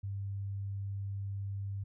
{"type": "tone", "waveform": "sine", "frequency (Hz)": 99, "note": "G2", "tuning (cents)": 18, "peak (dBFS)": -35, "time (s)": [0.03, 1.84], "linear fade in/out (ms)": 10, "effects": []}